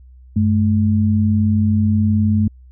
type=tone pair together; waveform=sine; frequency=96 / 214.9 Hz; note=G2 / A3; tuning=-36 / -41 cents; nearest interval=octave + major second; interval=1395 cents; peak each=-15 dBFS; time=0.36-2.48 s; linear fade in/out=5 ms; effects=added 63 Hz sine -40 dBFS peak until 2.71 s